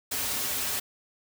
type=noise with comb filter; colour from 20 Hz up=white; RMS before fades=-30 dBFS; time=0.11-0.8 s; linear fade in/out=10 ms; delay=5.9 ms; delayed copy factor=-0.8; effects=none